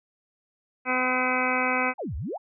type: harmonic tone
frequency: 254.2 Hz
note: C4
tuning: 50 cents flat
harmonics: 1 / 2 / 3 / 4 / 5 / 6 / 8 / 9 / 10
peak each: -31 / -31 / -31 / -31 / -31 / -31 / -31 / -31 / -31 dBFS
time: 0.85-1.94 s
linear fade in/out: 50 ms
type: exponential two-way sweep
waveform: sine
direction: down then up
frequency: 939 to 61.74 to 939 Hz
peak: -29 dBFS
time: 1.98-2.38 s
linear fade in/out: 20 ms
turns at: 2.16 s
effects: none